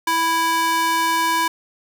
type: tone with high-pass filter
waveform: square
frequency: 329.7 Hz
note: E4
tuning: in tune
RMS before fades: -19 dBFS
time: 0.07-1.48 s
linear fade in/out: 5 ms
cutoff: 900 Hz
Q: 1.6
effects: none